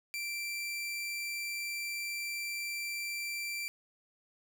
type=tone; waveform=sawtooth; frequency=2349 Hz; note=D7; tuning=in tune; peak=-32 dBFS; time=0.14-3.68 s; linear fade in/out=0 ms; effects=none